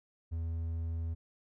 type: tone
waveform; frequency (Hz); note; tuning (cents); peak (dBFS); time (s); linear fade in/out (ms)
triangle; 82.41; E2; 0; -31; 0.31-1.15; 20
effects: none